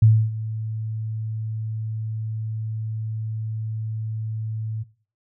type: tone with ADSR envelope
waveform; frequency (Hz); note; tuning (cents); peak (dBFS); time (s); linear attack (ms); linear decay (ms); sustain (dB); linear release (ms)
sine; 110; A2; 0; -9; 0.02-4.84; 6; 280; -16; 21
effects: noise-tail reverb RT60 0.4 s tail -19 dB re dry